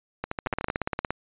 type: two click trains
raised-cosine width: 0.5 ms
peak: -11 / -14 dBFS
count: 12 / 8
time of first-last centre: 0.47-1.106 / 0.24-0.759 s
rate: 17.3 / 13.5 Hz
effects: resampled to 8000 Hz